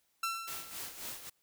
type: tone with exponential decay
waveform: sawtooth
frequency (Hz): 1346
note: E6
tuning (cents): +36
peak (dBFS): -27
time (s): 0.23-0.97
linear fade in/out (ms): 5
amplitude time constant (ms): 160
type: noise with tremolo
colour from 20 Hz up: white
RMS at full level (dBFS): -41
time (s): 0.47-1.3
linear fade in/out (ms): 10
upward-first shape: sine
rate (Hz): 3.7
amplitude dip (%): 65
effects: white hiss -75 dBFS RMS until 1.42 s